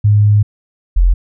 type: tone pair in turn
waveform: sine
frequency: 104.2 / 43.71 Hz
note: G#2 / F1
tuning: +6 / +2 cents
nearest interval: octave + minor third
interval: 1504 cents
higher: first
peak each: -6 dBFS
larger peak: neither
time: 0.04-0.43 / 0.96-1.14 s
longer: first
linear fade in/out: 10 ms
effects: none